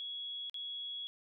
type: tone with dropouts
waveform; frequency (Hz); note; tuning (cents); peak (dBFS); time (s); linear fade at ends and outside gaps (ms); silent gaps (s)
sine; 3346; G#7; +12; -39; 0-1.07; 0; 0.497-0.543
effects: none